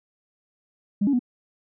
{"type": "tone with pitch steps", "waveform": "sine", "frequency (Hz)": [203, 282.3, 245.6], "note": ["G#3", "C#4", "B3"], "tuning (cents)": [-39, 32, -9], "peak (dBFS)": -17, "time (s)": [1.01, 1.193], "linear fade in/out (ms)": 10, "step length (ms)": 61, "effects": ["tanh soft clip ceiling -13 dBFS"]}